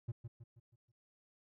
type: tone with echo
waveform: triangle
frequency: 116.54 Hz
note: A#2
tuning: in tune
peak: -34 dBFS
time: 0.08-0.12 s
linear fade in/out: 10 ms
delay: 160 ms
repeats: 5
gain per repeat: -7 dB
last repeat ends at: 0.92 s
effects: none